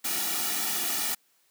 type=noise with comb filter; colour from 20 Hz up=white; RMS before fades=-29 dBFS; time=0.04-1.15 s; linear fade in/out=10 ms; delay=1.9 ms; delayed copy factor=-0.85; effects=white hiss -67 dBFS RMS until 1.5 s + high-pass 200 Hz 12 dB/octave